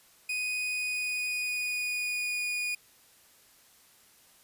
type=tone with pitch glide; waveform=40% pulse; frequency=2489 to 2456 Hz; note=D#7 to D#7; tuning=0 to -23 cents; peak=-29 dBFS; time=0.29-2.75 s; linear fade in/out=5 ms; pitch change=-23 cents; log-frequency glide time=0.56-2.46 s; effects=white hiss -60 dBFS RMS until 4.43 s + resampled to 32000 Hz